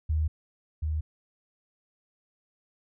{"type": "tone pair in turn", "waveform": "sine", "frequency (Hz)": [77.78, 77.4], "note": ["D#2", "D#2"], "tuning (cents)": [0, -9], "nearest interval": "unison", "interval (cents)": 9, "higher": "first", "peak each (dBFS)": [-23, -26], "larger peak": "first", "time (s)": [[0.09, 0.28], [0.82, 1.01]], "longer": "neither", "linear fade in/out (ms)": 10, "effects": []}